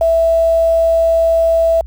sine tone with quantisation, 659.3 Hz, E5, in tune, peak -9 dBFS, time 0.01-1.81 s, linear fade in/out 2 ms, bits 6, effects added 60 Hz sine -27 dBFS peak until 1.86 s

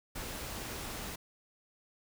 pink noise, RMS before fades -41 dBFS, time 0.15-1.16 s, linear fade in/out 10 ms, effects none

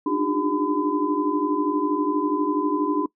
sine tone cluster, 292.9 / 305.2 / 357 / 401.6 / 1011 Hz, D4 / D#4 / F4 / G4 / B5, -5 / -33 / +38 / +42 / +40 cents, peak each -25 / -24 / -30 / -29 / -27 dBFS, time 0.06-3.06 s, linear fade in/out 5 ms, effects noise-tail reverb RT60 0.1 s tail -21 dB re dry

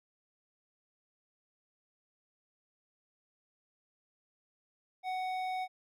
triangle tone with hard clipping, 744 Hz, F#5, 9 cents sharp, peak -35 dBFS, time 5.03-5.68 s, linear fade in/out 50 ms, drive 14 dB, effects none

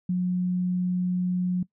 sine tone, 180.7 Hz, F#3, 41 cents flat, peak -22 dBFS, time 0.09-1.63 s, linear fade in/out 5 ms, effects noise-tail reverb RT60 0.1 s tail -20 dB re dry

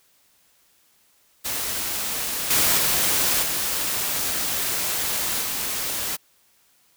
white noise with level steps, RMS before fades -27 / -19 / -21 / -25 / -27 dBFS, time 1.44-6.17 s, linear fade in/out 20 ms, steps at 2.5 / 2.77 / 3.42 / 5.41 s, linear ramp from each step 10 ms, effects white hiss -61 dBFS RMS until 6.96 s

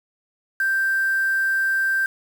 sine tone with quantisation, 1570 Hz, G6, 2 cents sharp, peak -18 dBFS, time 0.6-2.06 s, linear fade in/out 2 ms, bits 6, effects none

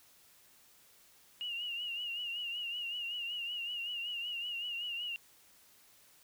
sine tone with vibrato, 2846 Hz, F7, 32 cents sharp, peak -36 dBFS, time 1.41-5.16 s, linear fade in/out 0 ms, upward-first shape triangle, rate 5.3 Hz, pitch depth 76 cents each way, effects white hiss -63 dBFS RMS until 6.23 s

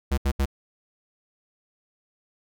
square tone bursts, 68.5 Hz, C#2, 20 cents flat, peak -21 dBFS, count 3, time 0.11-0.457 s, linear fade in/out 10 ms, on 67 ms, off 73 ms, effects none

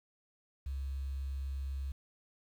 sine tone, 68 Hz, C#2, 33 cents flat, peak -34 dBFS, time 0.66-1.92 s, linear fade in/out 5 ms, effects tanh soft clip ceiling -31 dBFS + 10-bit

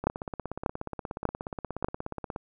two click trains, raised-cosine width 1 ms, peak -9 / -20 dBFS, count 4 / 40, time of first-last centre 0.07-1.845 / 0.04-2.361 s, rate 1.69 / 16.8 Hz, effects none

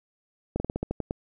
slowing click train, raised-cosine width 2 ms, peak -15 dBFS, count 9, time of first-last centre 0.56-1.109 s, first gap 40 ms, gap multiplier 1.15, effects none

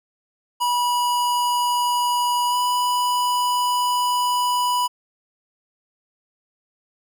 square tone with pitch glide, 974 to 985.3 Hz, B5 to B5, -24 to -4 cents, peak -19 dBFS, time 0.6-4.88 s, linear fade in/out 20 ms, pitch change +20 cents, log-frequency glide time 2.49-2.55 s, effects none

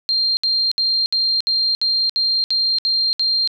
sine tone bursts, 4186 Hz, C8, in tune, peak -15 dBFS, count 10, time 0.09-3.475 s, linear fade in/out 0 ms, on 280 ms, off 65 ms, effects none

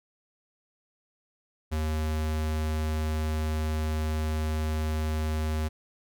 square tone, 77.78 Hz, D#2, in tune, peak -27 dBFS, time 1.71-5.69 s, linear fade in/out 20 ms, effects none

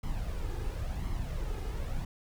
brown noise with flanger, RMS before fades -34 dBFS, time 0.03-2.05 s, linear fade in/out 5 ms, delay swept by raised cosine 0.95 to 2.45 ms, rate 0.95 Hz, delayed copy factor +0.55, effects none

